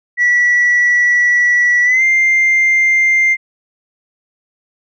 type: tone with pitch glide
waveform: sine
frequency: 1948 to 2100 Hz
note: B6 to C7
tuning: -24 to +6 cents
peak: -7 dBFS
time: 0.17-3.37 s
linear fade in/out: 50 ms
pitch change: +130 cents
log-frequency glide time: 1.84-2.03 s
effects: tanh soft clip ceiling -6 dBFS